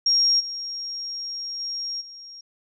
sine tone with level steps, 5580 Hz, F8, 2 cents flat, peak -16 / -29 / -27 / -39 dBFS, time 0.06-2.41 s, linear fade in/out 5 ms, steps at 0.39 / 1.59 / 2 s, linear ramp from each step 20 ms, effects none

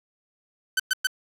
sawtooth tone bursts, 1527 Hz, G6, 46 cents flat, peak -16 dBFS, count 3, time 0.77-1.071 s, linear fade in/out 5 ms, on 27 ms, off 110 ms, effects resampled to 32000 Hz + 7-bit

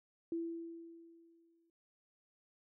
sine tone with exponential decay, 333.6 Hz, E4, 21 cents sharp, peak -34 dBFS, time 0.32-1.7 s, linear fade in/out 2 ms, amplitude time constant 300 ms, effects none

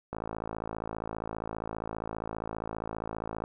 click train, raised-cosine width 1 ms, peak -21 dBFS, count 183, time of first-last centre 0.13-3.439 s, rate 55 Hz, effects none

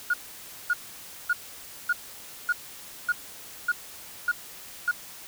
sine tone bursts, 1440 Hz, F#6, 47 cents flat, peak -19 dBFS, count 9, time 0.1-4.913 s, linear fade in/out 5 ms, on 37 ms, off 560 ms, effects tanh soft clip ceiling -16 dBFS + white hiss -44 dBFS RMS until 5.27 s

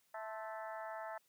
harmonic tone with a mistuned harmonic, 219.4 Hz, A3, 5 cents flat, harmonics 3 / 4 / 5 / 6 / 7 / 8 / 9, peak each -46 / -47 / -55 / -51 / -58 / -53 / -60 dBFS, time 0.14-1.18 s, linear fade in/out 5 ms, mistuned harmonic 5, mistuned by -59 cents, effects white hiss -75 dBFS RMS until 1.28 s + high-pass 80 Hz 12 dB/octave

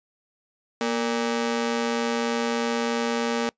sawtooth ring-modulated tone, 349.2 Hz, F4, in tune, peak -16 dBFS, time 0.81-3.49 s, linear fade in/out 0 ms, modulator 113 Hz, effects noise-tail reverb RT60 0.1 s tail -24 dB re dry + resampled to 16000 Hz

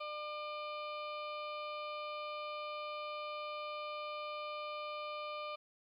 harmonic tone with a mistuned harmonic, 600 Hz, D5, 37 cents sharp, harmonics 1 / 2 / 4 / 5 / 6 / 7 / 8, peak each -44 / -43 / -49 / -53 / -57 / -58 / -62 dBFS, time 0-5.56 s, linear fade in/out 10 ms, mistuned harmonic 7, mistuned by +15 cents, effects 13-bit

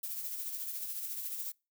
violet noise with tremolo, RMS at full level -37 dBFS, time 0.03-1.52 s, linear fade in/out 5 ms, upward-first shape triangle, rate 14 Hz, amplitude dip 50%, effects noise-tail reverb RT60 0.3 s tail -26 dB re dry

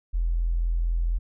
triangle tone with tanh clipping, 42.15 Hz, E1, 39 cents sharp, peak -21 dBFS, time 0.13-1.19 s, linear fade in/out 20 ms, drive 3 dB, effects none

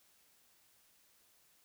silence, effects white hiss -69 dBFS RMS until 1.64 s

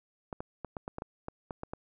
clicks, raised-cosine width 1 ms, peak -23 dBFS, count 11, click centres 0.328 / 0.405 / 0.647 / 0.768 / 0.879 / 0.984 / 1.021 / 1.284 / 1.508 / 1.634 / 1.735 s, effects none

